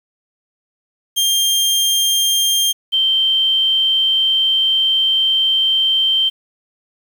sawtooth / sine tone pair in turn, 3195 / 3129 Hz, G7 / G7, +32 / -4 cents, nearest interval unison, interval 36 cents, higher first, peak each -10 / -12 dBFS, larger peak first, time 1.16-2.73 / 2.92-6.3 s, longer second, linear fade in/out 20 ms, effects 7-bit

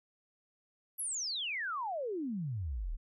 sine exponential sweep, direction down, 11840 to 32.7 Hz, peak -34 dBFS, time 0.98-2.97 s, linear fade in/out 20 ms, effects none

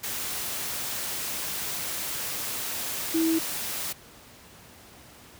sine tone in noise, 325.2 Hz, E4, 23 cents flat, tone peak -21 dBFS, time 3.14-3.39 s, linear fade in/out 10 ms, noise white, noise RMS -32 dBFS, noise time 0.03-3.93 s, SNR +8 dB, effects pink hiss -50 dBFS RMS until 5.39 s + high-pass 60 Hz 12 dB/octave

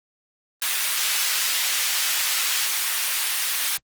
pink high-pass noise, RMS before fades -23 dBFS, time 0.62-3.77 s, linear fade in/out 0 ms, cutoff 2000 Hz, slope 12 dB/octave, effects Opus 24 kbps

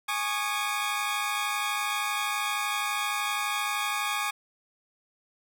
20% pulse chord, Ab suspended fourth, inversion none, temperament equal with one note detuned, 830.6 / 1108.7 / 1219.6 Hz, Ab5 / Db6 / Eb6, 0 / 0 / -35 cents, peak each -27 dBFS, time 0.08-4.31 s, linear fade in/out 10 ms, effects none

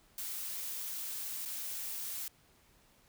blue noise with dropouts, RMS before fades -40 dBFS, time 0.18-2.28 s, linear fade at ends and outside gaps 1 ms, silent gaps 1.452-1.457 s, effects pink hiss -66 dBFS RMS until 3.08 s

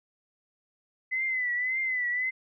sine tone with vibrato, 2017 Hz, B6, 36 cents sharp, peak -26 dBFS, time 1.11-2.31 s, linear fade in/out 20 ms, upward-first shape triangle, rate 1.8 Hz, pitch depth 81 cents each way, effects none

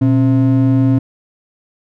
triangle ring-modulated tone, 195.1 Hz, G3, 8 cents flat, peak -4 dBFS, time 0.01-0.99 s, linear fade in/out 10 ms, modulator 73.9 Hz, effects none

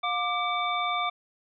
sine tone cluster, 714 / 1183 / 2289 / 3572 Hz, F5 / D6 / D7 / A7, +38 / +12 / -45 / +25 cents, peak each -31 / -28 / -33 / -34 dBFS, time 0.03-1.1 s, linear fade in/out 10 ms, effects none

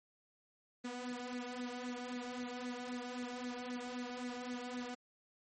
sawtooth tone with flanger, 246.9 Hz, B3, in tune, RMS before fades -43 dBFS, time 0.84-4.95 s, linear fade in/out 10 ms, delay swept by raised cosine 0.46 to 2.76 ms, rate 3.8 Hz, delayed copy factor +0.65, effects MP3 32 kbps

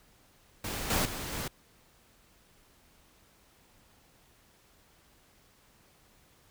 pink noise with level steps, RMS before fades -36 / -28 / -38 / -36 dBFS, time 0.64-1.48 s, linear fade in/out 5 ms, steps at 0.9 / 1.05 / 1.32 s, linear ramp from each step 5 ms, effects pink hiss -63 dBFS RMS until 6.5 s

